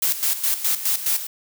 blue noise with tremolo, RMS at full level -20 dBFS, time 0.02-1.27 s, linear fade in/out 5 ms, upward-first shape square, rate 4.8 Hz, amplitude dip 70%, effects none

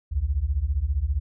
sine beating tone pair, 61.6 / 76.6 Hz, B1 / D#2, -4 / -27 cents, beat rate 15 Hz, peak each -25 / -24 dBFS, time 0.11-1.2 s, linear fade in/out 20 ms, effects none

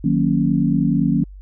sine chord, D# minor seventh, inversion none, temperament equal, 155.56 / 185 / 233.1 / 277.2 Hz, D#3 / F#3 / A#3 / C#4, 0 / 0 / 0 / 0 cents, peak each -20 dBFS, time 0.04-1.24 s, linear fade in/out 5 ms, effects added 48 Hz sine -35 dBFS peak until 1.41 s

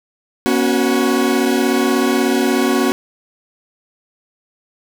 40% pulse chord, B suspended second, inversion none, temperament equal with one note detuned, 240.7 / 277.2 / 370 Hz, B3 / C#4 / F#4, -44 / 0 / 0 cents, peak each -17 dBFS, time 0.46-2.92 s, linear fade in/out 0 ms, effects none

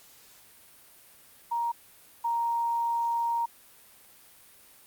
sine tone pair in turn, 938 / 933.6 Hz, A#5 / A#5, +11 / +2 cents, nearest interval unison, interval 9 cents, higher first, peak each -26 / -25 dBFS, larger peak second, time 1.51-1.72 / 2.24-3.46 s, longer second, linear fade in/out 10 ms, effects white hiss -55 dBFS RMS until 4.86 s + Opus 48 kbps

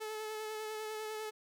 sawtooth tone with vibrato, 432.4 Hz, A4, 30 cents flat, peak -35 dBFS, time 0-1.31 s, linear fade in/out 20 ms, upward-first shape sine, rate 10 Hz, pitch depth 19 cents each way, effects none

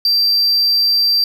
triangle tone, 4699 Hz, D8, in tune, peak -10 dBFS, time 0.05-1.24 s, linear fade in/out 2 ms, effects none

